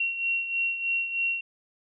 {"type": "beating tone pair", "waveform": "sine", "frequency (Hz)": [2737, 2740.2], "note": ["F7", "F7"], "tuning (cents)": [-36, -34], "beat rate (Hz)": 3.2, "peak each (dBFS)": [-26, -33], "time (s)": [0, 1.41], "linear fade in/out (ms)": 5, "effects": []}